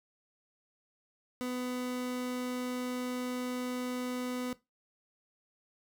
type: tone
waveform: 30% pulse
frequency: 250 Hz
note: B3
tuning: 21 cents sharp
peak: -31 dBFS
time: 1.41-4.53 s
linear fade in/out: 0 ms
effects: noise-tail reverb RT60 0.2 s tail -17 dB re dry

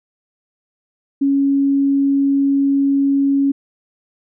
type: tone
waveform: sine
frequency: 277.2 Hz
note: C#4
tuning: in tune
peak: -12 dBFS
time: 1.21-3.52 s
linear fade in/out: 10 ms
effects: none

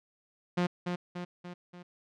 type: tone with echo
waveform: sawtooth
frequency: 177.2 Hz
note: F3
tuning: 25 cents sharp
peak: -22 dBFS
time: 0.57-0.67 s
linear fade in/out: 10 ms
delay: 290 ms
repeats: 4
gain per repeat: -5 dB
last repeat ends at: 1.83 s
effects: low-pass 4000 Hz 12 dB/octave

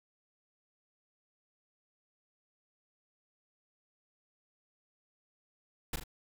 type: noise with echo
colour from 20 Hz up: pink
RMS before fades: -34 dBFS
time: 5.93-5.96 s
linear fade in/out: 5 ms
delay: 39 ms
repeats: 2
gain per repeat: -6 dB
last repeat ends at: 6.038 s
effects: none

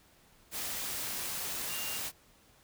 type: tone in noise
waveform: sine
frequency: 2794 Hz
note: F7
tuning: in tune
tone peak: -42 dBFS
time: 1.67-2.01 s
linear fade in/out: 50 ms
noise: white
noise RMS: -37 dBFS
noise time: 0.51-2.12 s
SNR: -8 dB
effects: pink hiss -63 dBFS RMS until 2.63 s

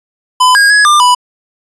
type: tone with pitch steps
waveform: square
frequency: 1008 / 1632 / 1676 / 1195 / 989 Hz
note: B5 / G#6 / G#6 / D6 / B5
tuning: +35 / -31 / +15 / +30 / +2 cents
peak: -5 dBFS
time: 0.4-1.15 s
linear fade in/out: 10 ms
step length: 150 ms
effects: resampled to 24000 Hz

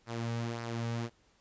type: tone with flanger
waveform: sawtooth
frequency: 116.54 Hz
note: A#2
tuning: in tune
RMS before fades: -36 dBFS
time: 0.06-1.1 s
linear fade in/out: 50 ms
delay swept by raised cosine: 0.28 to 2.98 ms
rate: 1.8 Hz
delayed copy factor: -0.5
effects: pink hiss -68 dBFS RMS until 1.4 s + resampled to 16000 Hz

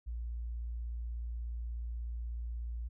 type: tone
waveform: sine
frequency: 58.27 Hz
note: A#1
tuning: in tune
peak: -36 dBFS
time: 0.06-2.89 s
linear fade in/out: 20 ms
effects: none

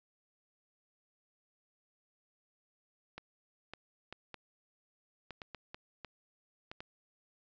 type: clicks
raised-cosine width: 0.3 ms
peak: -28 dBFS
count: 11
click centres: 3.18 / 3.736 / 4.126 / 4.343 / 5.307 / 5.418 / 5.547 / 5.745 / 6.047 / 6.715 / 6.805 s
effects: resampled to 16000 Hz

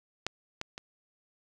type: clicks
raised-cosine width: 0.2 ms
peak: -13 / -17 / -23 dBFS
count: 3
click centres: 0.266 / 0.614 / 0.779 s
effects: none

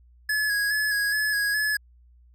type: tone with vibrato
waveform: square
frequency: 1684 Hz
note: G#6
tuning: 24 cents sharp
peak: -23 dBFS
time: 0.29-1.77 s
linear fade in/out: 5 ms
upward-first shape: square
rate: 2.4 Hz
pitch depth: 28 cents each way
effects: added 60 Hz sine -52 dBFS peak until 2.34 s

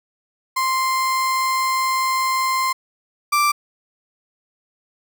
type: tone pair in turn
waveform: 35% pulse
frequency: 1046.5 / 1174.7 Hz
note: C6 / D6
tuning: 0 / 0 cents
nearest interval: major second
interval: 200 cents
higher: second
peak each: -16 / -13 dBFS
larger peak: second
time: 0.56-2.73 / 3.32-3.52 s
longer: first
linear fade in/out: 10 ms
effects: none

